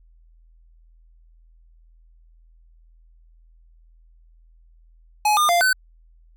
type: tone with pitch steps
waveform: square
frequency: 843 / 1211 / 695 / 1515 Hz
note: G#5 / D#6 / F5 / F#6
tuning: +26 / -47 / -9 / +40 cents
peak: -16 dBFS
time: 5.25-5.73 s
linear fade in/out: 5 ms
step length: 120 ms
effects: added 41 Hz sine -50 dBFS peak until 6.36 s